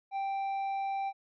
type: tone with tanh clipping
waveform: sine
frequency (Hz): 784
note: G5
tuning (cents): 0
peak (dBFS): -32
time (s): 0.11-1.13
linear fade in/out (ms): 50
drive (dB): 6
effects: none